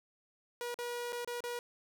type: tone with dropouts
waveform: sawtooth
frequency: 481.5 Hz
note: B4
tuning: 44 cents flat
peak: -33 dBFS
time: 0.61-1.59 s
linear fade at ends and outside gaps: 1 ms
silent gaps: 0.743-0.788 / 1.123-1.128 / 1.247-1.275 / 1.405-1.439 s
effects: none